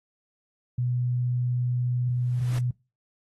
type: tone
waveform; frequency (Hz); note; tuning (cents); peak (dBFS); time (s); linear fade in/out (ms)
sine; 123.47; B2; 0; -23; 0.78-2.71; 5
type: noise with exponential growth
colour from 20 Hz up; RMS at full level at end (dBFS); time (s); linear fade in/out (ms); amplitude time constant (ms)
pink; -38; 2.08-2.59; 5; 110
effects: noise-tail reverb RT60 0.3 s tail -23 dB re dry + AAC 32 kbps